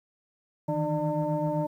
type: tone cluster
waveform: sine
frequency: 153.6 / 161.3 / 302.7 / 597 / 904 Hz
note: D#3 / E3 / D#4 / D5 / A5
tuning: -22 / -37 / -48 / +28 / +47 cents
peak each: -32 / -31 / -31 / -29 / -33 dBFS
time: 0.68-1.67 s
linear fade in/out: 10 ms
effects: tanh soft clip ceiling -17 dBFS + 10-bit